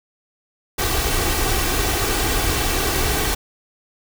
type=noise with comb filter; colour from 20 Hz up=pink; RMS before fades=-20 dBFS; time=0.78-3.35 s; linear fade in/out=10 ms; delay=2.6 ms; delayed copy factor=+0.55; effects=none